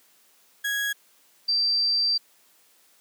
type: tone pair in turn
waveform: 35% pulse / sine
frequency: 1658 / 4690 Hz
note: G#6 / D8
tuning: -3 / -3 cents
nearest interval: octave + tritone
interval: 1800 cents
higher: second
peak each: -23 / -20 dBFS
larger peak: second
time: 0.64-0.93 / 1.48-2.18 s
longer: second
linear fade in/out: 10 ms
effects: white hiss -60 dBFS RMS until 3 s + high-pass 200 Hz 12 dB/octave